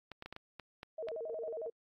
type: clicks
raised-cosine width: 0.3 ms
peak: -29 dBFS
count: 8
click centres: 0.117 / 0.224 / 0.26 / 0.326 / 0.364 / 0.597 / 0.831 / 1.086 s
type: tone with vibrato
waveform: sine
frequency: 540 Hz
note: C#5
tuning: 45 cents flat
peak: -38 dBFS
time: 0.98-1.7 s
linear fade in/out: 5 ms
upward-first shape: square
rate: 11 Hz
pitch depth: 280 cents each way
effects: AAC 32 kbps